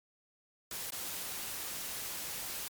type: noise with dropouts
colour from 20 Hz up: white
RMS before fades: -40 dBFS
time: 0.71-2.68 s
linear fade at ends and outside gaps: 2 ms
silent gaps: 0.905-0.921 s
effects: MP3 96 kbps

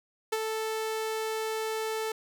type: tone with ADSR envelope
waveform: sawtooth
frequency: 440 Hz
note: A4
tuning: in tune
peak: -21 dBFS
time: 0.32-2.12 s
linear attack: 9 ms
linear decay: 38 ms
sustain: -5 dB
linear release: 4 ms
effects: none

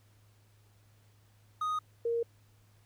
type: tone pair in turn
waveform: triangle / sine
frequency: 1244.5 / 466.2 Hz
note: D#6 / A#4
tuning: 0 / 0 cents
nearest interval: octave + perfect fourth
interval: 1700 cents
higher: first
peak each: -28 dBFS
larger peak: neither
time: 1.61-1.79 / 2.05-2.23 s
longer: neither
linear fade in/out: 5 ms
effects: added 104 Hz sine -61 dBFS peak until 2.85 s + pink hiss -69 dBFS RMS until 2.85 s

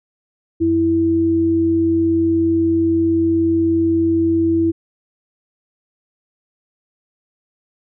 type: tone pair together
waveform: sine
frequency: 92.65 / 329.6 Hz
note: F#2 / E4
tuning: +3 / 0 cents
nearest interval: octave + minor seventh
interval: 2197 cents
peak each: -24 / -13 dBFS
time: 0.6-4.72 s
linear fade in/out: 20 ms
effects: none

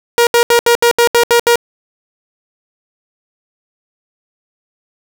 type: tone bursts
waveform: sawtooth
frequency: 473.2 Hz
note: A#4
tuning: 26 cents sharp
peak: -3 dBFS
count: 9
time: 0.18-1.557 s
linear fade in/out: 0 ms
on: 89 ms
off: 72 ms
effects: none

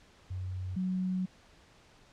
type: tone pair in turn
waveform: sine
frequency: 92.5 / 185 Hz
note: F#2 / F#3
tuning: 0 / 0 cents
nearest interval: octave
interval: 1200 cents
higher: second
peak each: -34 / -29 dBFS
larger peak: second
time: 0.3-0.76 / 0.76-1.26 s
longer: second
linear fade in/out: 10 ms
effects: pink hiss -60 dBFS RMS until 2.12 s + low-pass 6000 Hz 12 dB/octave

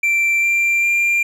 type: tone with pitch steps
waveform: triangle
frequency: 2349 / 2367 / 2385 Hz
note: D7 / D7 / D7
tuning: 0 / +13 / +26 cents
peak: -12 dBFS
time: 0.03-1.23 s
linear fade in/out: 5 ms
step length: 400 ms
effects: none

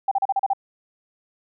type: tone bursts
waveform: sine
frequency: 784 Hz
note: G5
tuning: in tune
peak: -17 dBFS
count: 7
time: 0.08-0.534 s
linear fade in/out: 5 ms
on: 34 ms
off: 36 ms
effects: none

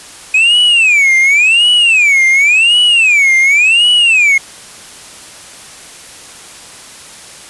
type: tone with vibrato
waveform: triangle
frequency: 2489 Hz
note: D#7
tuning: in tune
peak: -4 dBFS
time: 0.34-4.38 s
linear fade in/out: 5 ms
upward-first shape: sine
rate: 0.91 Hz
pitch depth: 290 cents each way
effects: white hiss -33 dBFS RMS until 7.49 s + resampled to 24000 Hz

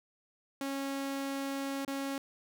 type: tone with dropouts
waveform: sawtooth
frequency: 274.6 Hz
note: C#4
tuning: 16 cents flat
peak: -30 dBFS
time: 0.61-2.18 s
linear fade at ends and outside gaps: 2 ms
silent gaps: 1.85-1.878 s
effects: none

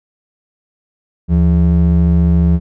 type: ring-modulated tone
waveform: triangle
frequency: 122.9 Hz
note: B2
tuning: 8 cents flat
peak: -3 dBFS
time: 1.28-2.6 s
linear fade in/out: 50 ms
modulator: 47.2 Hz
effects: none

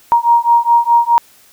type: beating tone pair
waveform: sine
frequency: 938 / 942.8 Hz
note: A#5 / A#5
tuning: +11 / +19 cents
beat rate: 4.8 Hz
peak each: -11 dBFS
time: 0.12-1.18 s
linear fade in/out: 0 ms
effects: white hiss -47 dBFS RMS until 1.52 s

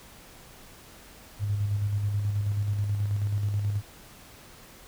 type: tone with tremolo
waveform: sine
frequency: 102.4 Hz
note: G#2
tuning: 24 cents flat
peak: -23 dBFS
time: 1.39-3.82 s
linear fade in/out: 50 ms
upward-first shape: square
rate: 9.3 Hz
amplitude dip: 35%
effects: pink hiss -50 dBFS RMS until 4.87 s

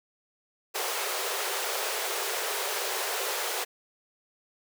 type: high-pass noise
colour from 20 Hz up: pink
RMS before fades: -31 dBFS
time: 0.74-3.65 s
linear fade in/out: 20 ms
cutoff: 370 Hz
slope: 96 dB/octave
effects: none

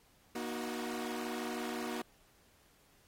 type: chord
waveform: sawtooth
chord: D# minor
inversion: second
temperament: equal with one note detuned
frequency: 238.1 / 311.1 / 370 Hz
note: A#3 / D#4 / F#4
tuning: +37 / 0 / 0 cents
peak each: -36 / -40 / -38 dBFS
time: 0.35-2.02 s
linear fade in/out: 5 ms
effects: pink hiss -67 dBFS RMS until 3.07 s + AAC 48 kbps

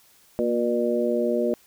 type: harmonic tone with a mistuned harmonic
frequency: 119.9 Hz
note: A#2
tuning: 49 cents sharp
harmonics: 2 / 3 / 4 / 5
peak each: -26 / -26 / -26 / -26 dBFS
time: 0.39-1.54 s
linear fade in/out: 0 ms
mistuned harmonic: 2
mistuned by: -31 cents
effects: white hiss -57 dBFS RMS until 1.66 s

